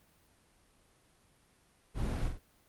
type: noise with echo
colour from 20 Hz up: brown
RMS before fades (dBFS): -33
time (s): 1.94-2.31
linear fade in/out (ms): 50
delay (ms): 46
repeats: 2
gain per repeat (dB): -6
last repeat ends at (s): 2.402
effects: pink hiss -67 dBFS RMS until 2.68 s + Opus 32 kbps